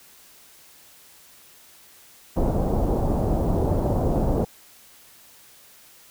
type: low-pass noise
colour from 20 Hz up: pink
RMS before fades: -22 dBFS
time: 2.36-4.45 s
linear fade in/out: 10 ms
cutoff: 750 Hz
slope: 24 dB/octave
effects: white hiss -51 dBFS RMS until 6.1 s